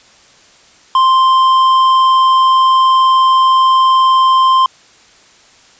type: tone with hard clipping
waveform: sine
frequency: 1046.5 Hz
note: C6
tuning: in tune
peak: -8 dBFS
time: 0.95-4.66 s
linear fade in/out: 2 ms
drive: 6 dB
effects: white hiss -45 dBFS RMS until 5.79 s + resampled to 16000 Hz